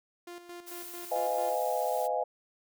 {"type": "tone with tremolo", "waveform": "sawtooth", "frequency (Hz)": 349.2, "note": "F4", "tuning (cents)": 0, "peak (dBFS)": -38, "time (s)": [0.27, 1.55], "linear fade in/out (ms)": 5, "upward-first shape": "square", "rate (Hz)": 4.5, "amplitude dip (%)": 60}
{"type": "noise", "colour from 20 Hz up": "blue", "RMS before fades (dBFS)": -44, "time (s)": [0.66, 2.08], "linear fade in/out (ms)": 20}
{"type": "chord", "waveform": "sine", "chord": "F half-diminished seventh", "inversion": "second", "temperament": "equal with one note detuned", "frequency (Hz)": [506.6, 622.3, 698.5, 830.6], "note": ["Cb5", "Eb5", "F5", "Ab5"], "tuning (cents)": [44, 0, 0, 0], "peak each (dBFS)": -33, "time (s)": [1.11, 2.24], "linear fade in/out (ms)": 10}
{"effects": []}